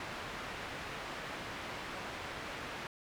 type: low-pass noise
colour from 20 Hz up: white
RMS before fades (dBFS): -43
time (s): 0-2.87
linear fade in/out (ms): 2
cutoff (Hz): 2100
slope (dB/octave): 12
effects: none